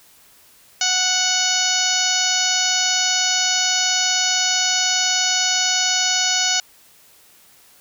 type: harmonic tone with a mistuned harmonic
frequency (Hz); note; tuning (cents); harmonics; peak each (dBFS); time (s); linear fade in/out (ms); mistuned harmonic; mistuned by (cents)
739; F#5; -2; 1 / 2 / 3 / 4 / 5 / 6 / 7 / 8 / 9; -28 / -26 / -28 / -24 / -27 / -25 / -25 / -23 / -25; 0.81-6.6; 2; 9; +21
effects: white hiss -51 dBFS RMS until 7.8 s

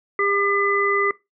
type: harmonic tone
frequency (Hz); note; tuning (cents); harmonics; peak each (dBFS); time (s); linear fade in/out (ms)
401.2; G4; +40; 1 / 3 / 5; -22 / -22 / -22; 0.19-1.11; 2
effects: noise-tail reverb RT60 0.2 s tail -19 dB re dry

